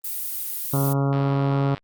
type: noise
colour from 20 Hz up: violet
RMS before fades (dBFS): -29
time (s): 0.04-0.93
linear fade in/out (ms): 5
type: harmonic tone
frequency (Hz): 138.59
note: C#3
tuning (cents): 0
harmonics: 1 / 2 / 3 / 4 / 5 / 6 / 7 / 8 / 9 / 10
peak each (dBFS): -20 / -26 / -30 / -32 / -34 / -36 / -37 / -38 / -39 / -40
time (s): 0.73-1.75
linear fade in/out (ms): 5
type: click train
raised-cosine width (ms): 0.3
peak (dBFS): -22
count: 65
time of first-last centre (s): 1.13-1.78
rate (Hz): 98.5
effects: Opus 32 kbps